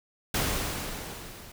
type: noise with level ramp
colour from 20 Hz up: pink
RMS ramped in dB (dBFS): -26 to -47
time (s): 0.34-1.52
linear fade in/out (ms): 5
effects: none